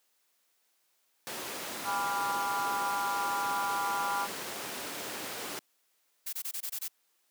pink noise, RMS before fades -37 dBFS, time 1.27-5.59 s, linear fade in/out 0 ms
sine chord, G# diminished seventh, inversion none, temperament equal with one note detuned, 811.2 / 987.8 / 1174.7 / 1396.9 Hz, G#5 / B5 / D6 / F6, -41 / 0 / 0 / 0 cents, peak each -34 / -34 / -37 / -36 dBFS, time 1.84-4.28 s, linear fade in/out 50 ms
blue noise bursts, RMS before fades -36 dBFS, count 7, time 6.26-6.882 s, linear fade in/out 10 ms, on 70 ms, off 22 ms
effects white hiss -73 dBFS RMS until 7.3 s + high-pass 300 Hz 12 dB/octave

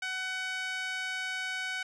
5% pulse tone with band-pass filter, 750 Hz, F#5, 23 cents sharp, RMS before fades -35 dBFS, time 0.02-1.83 s, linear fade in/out 5 ms, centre 1700 Hz, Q 1.8, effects none

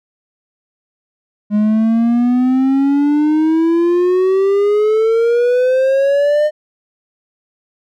triangle exponential sweep, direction up, 206.8 to 610 Hz, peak -8 dBFS, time 1.5-6.51 s, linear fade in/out 50 ms, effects none

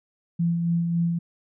sine tone with tremolo, 169.6 Hz, E3, 50 cents sharp, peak -19 dBFS, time 0.39-1.19 s, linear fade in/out 10 ms, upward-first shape sine, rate 3.6 Hz, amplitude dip 35%, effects none

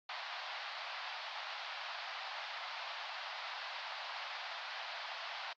pink band-pass noise, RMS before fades -44 dBFS, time 0.09-5.53 s, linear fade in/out 2 ms, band 680 to 4700 Hz, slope 48 dB/octave, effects AAC 64 kbps

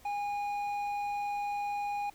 sine tone with hard clipping, 818 Hz, G#5, 26 cents flat, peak -33 dBFS, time 0.05-2.1 s, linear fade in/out 5 ms, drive 6 dB, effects pink hiss -59 dBFS RMS until 2.14 s

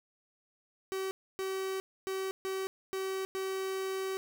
45% pulse tone bursts at uneven times, 382.4 Hz, G4, 43 cents flat, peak -33 dBFS, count 6, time 0.92-1.11 / 1.39-1.8 / 2.07-2.31 / 2.45-2.67 / 2.93-3.25 / 3.35-4.17 s, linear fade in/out 0 ms, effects none

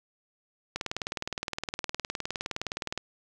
click train, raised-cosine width 0.2 ms, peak -14 dBFS, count 44, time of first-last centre 0.76-2.976 s, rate 19.4 Hz, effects none

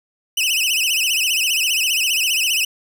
sawtooth tone with vibrato, 2774 Hz, F7, 12 cents flat, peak -13 dBFS, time 0.37-2.65 s, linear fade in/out 5 ms, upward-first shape sine, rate 15 Hz, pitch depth 170 cents each way, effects none

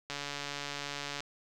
click train, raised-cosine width 0.2 ms, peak -20 dBFS, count 159, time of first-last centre 0.1-1.205 s, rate 143 Hz, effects none

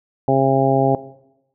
harmonic tone, 134.8 Hz, C#3, 48 cents flat, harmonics 1 / 2 / 3 / 4 / 5 / 6, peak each -20 / -20 / -20 / -20 / -20 / -20 dBFS, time 0.28-0.95 s, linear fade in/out 2 ms, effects noise-tail reverb RT60 0.9 s tail -18 dB re dry

